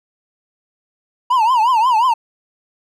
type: tone with vibrato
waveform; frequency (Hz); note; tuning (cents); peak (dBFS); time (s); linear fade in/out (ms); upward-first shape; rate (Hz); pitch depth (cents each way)
triangle; 947; A#5; +27; -9; 1.3-2.14; 10; triangle; 5.6; 200
effects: none